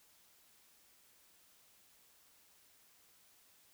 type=silence; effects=white hiss -67 dBFS RMS until 3.73 s